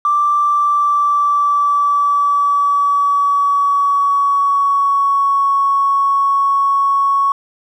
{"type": "tone with pitch glide", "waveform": "triangle", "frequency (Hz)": [1174.7, 1108.8], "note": ["D6", "C#6"], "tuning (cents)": [0, 0], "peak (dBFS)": -7, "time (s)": [0.05, 7.32], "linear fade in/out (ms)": 2, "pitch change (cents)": -100, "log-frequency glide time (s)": [0.37, 5.56], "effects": ["tanh soft clip ceiling -9 dBFS"]}